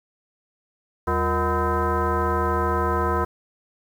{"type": "tone with frequency modulation", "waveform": "sine", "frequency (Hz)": 466.2, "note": "A#4", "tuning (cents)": 0, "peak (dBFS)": -19, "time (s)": [1.07, 3.25], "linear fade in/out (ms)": 10, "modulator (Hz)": 273, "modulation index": 3.3, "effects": ["8-bit"]}